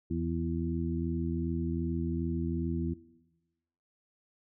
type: harmonic tone with a mistuned harmonic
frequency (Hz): 82.6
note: E2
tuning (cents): +4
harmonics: 1 / 2 / 3 / 4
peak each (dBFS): -35 / -35 / -35 / -35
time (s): 0.1-2.94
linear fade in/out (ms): 10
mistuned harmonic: 4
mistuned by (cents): +22
effects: noise-tail reverb RT60 1.0 s tail -18 dB re dry